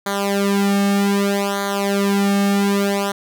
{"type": "tone with flanger", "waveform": "sawtooth", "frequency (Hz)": 199.7, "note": "G3", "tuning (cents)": 32, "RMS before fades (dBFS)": -18, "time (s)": [0.06, 3.12], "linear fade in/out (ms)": 5, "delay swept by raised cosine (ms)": [0.37, 2.07], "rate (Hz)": 0.64, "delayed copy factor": -1, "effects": []}